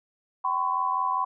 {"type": "tone cluster", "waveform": "sine", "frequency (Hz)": [769, 1015, 1100], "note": ["G5", "B5", "C#6"], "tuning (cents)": [-33, 47, -14], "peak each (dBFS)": [-32, -25, -29], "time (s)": [0.44, 1.25], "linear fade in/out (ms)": 10, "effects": []}